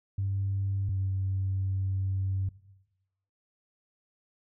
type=tone pair in turn; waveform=sine; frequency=98 / 95.82 Hz; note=G2 / G2; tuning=0 / -39 cents; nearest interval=unison; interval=39 cents; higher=first; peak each=-26 dBFS; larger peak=neither; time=0.18-0.89 / 0.89-2.49 s; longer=second; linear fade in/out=5 ms; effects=noise-tail reverb RT60 1.0 s tail -19 dB re dry + tanh soft clip ceiling -22 dBFS

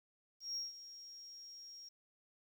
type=tone with ADSR envelope; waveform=sine; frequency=5588 Hz; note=F8; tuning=in tune; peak=-35 dBFS; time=0.4-1.89 s; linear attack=160 ms; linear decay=160 ms; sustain=-15 dB; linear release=7 ms; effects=tanh soft clip ceiling -36 dBFS + 11-bit

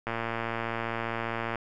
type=click train; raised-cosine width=0.5 ms; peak=-16 dBFS; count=172; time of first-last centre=0.07-1.557 s; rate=115 Hz; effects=none

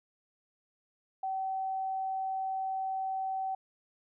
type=tone; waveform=sine; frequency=765 Hz; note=G5; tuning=42 cents flat; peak=-31 dBFS; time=1.23-3.55 s; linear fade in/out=5 ms; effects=none

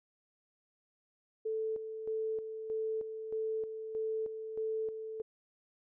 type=tone with tremolo; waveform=sine; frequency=440 Hz; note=A4; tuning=in tune; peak=-32 dBFS; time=1.45-5.22 s; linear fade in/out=10 ms; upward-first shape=square; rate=1.6 Hz; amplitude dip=55%; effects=none

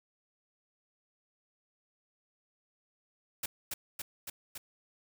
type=noise with echo; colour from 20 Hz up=white; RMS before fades=-35 dBFS; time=3.43-3.46 s; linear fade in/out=5 ms; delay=280 ms; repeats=4; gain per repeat=-2 dB; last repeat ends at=4.58 s; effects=none

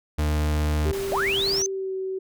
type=tone; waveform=40% pulse; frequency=75.6 Hz; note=D#2; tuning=49 cents flat; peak=-20 dBFS; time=0.18-0.92 s; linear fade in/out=10 ms
type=tone with pitch glide; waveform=sine; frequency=392 to 379.5 Hz; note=G4 to F#4; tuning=0 to +44 cents; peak=-26 dBFS; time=0.85-2.19 s; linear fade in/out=10 ms; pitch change=-56 cents; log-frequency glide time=1.51-1.94 s
type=noise; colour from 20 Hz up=pink; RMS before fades=-35 dBFS; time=0.93-1.62 s; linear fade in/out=0 ms
type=linear sweep; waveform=sine; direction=up; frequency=523.3 to 6272 Hz; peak=-22 dBFS; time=1.12-1.66 s; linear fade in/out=0 ms
effects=none

